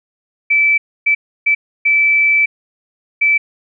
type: tone bursts at uneven times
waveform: sine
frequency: 2316 Hz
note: D7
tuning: 25 cents flat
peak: -9 dBFS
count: 5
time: 0.5-0.78 / 1.06-1.15 / 1.46-1.55 / 1.85-2.46 / 3.21-3.38 s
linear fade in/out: 10 ms
effects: none